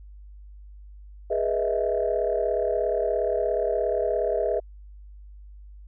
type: chord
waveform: sine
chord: E major seventh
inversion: first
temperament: equal with one note detuned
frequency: 415.3 / 486.2 / 622.3 / 659.3 Hz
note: G#4 / B4 / D#5 / E5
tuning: 0 / -27 / 0 / 0 cents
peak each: -27 dBFS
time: 1.3-4.6 s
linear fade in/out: 10 ms
effects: tanh soft clip ceiling -13 dBFS + added 50 Hz sine -42 dBFS peak until 5.87 s